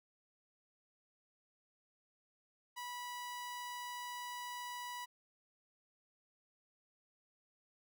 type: tone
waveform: sawtooth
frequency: 979 Hz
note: B5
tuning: 15 cents flat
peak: -39 dBFS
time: 2.76-5.06 s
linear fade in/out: 20 ms
effects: none